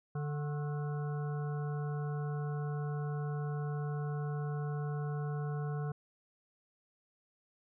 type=harmonic tone with a mistuned harmonic; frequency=146.83 Hz; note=D3; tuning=in tune; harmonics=1 / 3 / 5 / 7 / 9 / 10; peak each=-34 / -44 / -48 / -51 / -53 / -54 dBFS; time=0.15-5.92 s; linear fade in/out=5 ms; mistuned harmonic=7; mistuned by=+87 cents; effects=none